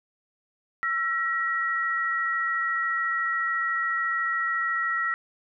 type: tone pair together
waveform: sine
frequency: 1343 / 1904.8 Hz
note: E6 / A#6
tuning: +32 / +37 cents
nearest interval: tritone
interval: 605 cents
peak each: -27 / -26 dBFS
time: 0.83-5.14 s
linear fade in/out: 0 ms
effects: none